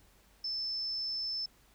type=tone; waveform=sine; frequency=5274 Hz; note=E8; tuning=in tune; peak=-33 dBFS; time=0.44-1.46 s; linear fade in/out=5 ms; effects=added 49 Hz sine -66 dBFS peak until 1.74 s + pink hiss -65 dBFS RMS until 1.74 s